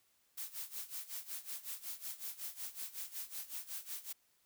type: noise with tremolo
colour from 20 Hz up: blue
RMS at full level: -42 dBFS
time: 0.37-4.13 s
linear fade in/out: 10 ms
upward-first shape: sine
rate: 5.4 Hz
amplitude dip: 85%
effects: white hiss -74 dBFS RMS until 4.45 s